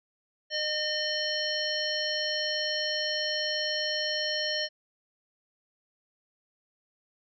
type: harmonic tone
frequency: 609 Hz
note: D#5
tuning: 37 cents flat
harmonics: 1 / 3 / 5 / 7 / 9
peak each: -34 / -34 / -34 / -34 / -34 dBFS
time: 0.5-4.69 s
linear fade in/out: 50 ms
effects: none